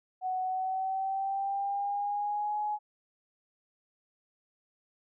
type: tone with pitch glide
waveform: sine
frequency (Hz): 744 to 839.9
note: F#5 to G#5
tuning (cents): +9 to +19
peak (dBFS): -29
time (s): 0.21-2.79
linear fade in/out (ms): 50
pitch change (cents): +210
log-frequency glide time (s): 0.42-2.57
effects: none